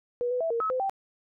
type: tone with pitch steps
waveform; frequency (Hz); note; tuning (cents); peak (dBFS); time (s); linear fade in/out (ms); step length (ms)
sine; 485.6 / 498.1 / 657 / 464.4 / 1288 / 512 / 780; B4 / B4 / E5 / A#4 / E6 / C5 / G5; -29 / +15 / -6 / -7 / -41 / -38 / -9; -25; 0.21-0.896; 0; 98
effects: none